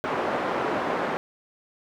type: band-pass noise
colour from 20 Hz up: pink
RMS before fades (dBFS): -27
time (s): 0.04-1.17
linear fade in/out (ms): 0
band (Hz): 350 to 1300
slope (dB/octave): 12
effects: none